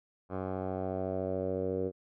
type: tone with low-pass filter sweep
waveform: 10% pulse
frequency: 93.9 Hz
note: F#2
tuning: 26 cents sharp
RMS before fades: -34 dBFS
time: 0.29-1.92 s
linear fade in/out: 50 ms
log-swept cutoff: 980 to 450 Hz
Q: 3.6
effects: none